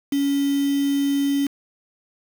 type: tone with quantisation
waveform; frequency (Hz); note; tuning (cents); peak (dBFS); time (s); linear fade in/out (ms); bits
sine; 280.3; C#4; +19; -18; 0.12-1.47; 5; 5
effects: none